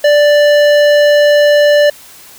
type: tone with hard clipping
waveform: sine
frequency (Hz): 587.3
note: D5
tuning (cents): 0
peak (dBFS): -7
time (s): 0.04-1.9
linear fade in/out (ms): 5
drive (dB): 14
effects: white hiss -37 dBFS RMS until 2.38 s